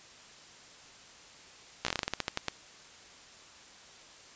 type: slowing click train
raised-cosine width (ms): 0.2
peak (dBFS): -12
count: 14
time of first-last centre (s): 1.85-2.483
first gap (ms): 15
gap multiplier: 1.18
effects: white hiss -53 dBFS RMS until 4.35 s + resampled to 16000 Hz